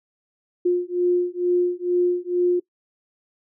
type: beating tone pair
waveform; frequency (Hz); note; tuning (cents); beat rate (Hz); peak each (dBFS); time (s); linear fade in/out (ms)
sine; 354.3 / 356.5; F4 / F4; +25 / +36; 2.2; -21; 0.65-2.6; 10
effects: noise-tail reverb RT60 0.1 s tail -22 dB re dry